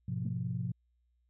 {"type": "chord", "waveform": "sine", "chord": "F diminished", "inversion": "first", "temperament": "just", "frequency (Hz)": [104.77, 125.72, 174.61], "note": ["Ab2", "Cb3", "F3"], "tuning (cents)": [16, 31, 0], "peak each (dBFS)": [-38, -35, -37], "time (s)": [0.08, 0.72], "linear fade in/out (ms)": 5}
{"type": "tone with exponential decay", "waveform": "sine", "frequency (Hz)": 220, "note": "A3", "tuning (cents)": 0, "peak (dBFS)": -34, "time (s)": [0.25, 0.4], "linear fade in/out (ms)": 5, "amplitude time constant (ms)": 32}
{"effects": ["tanh soft clip ceiling -22 dBFS", "added 60 Hz sine -70 dBFS peak until 1.29 s"]}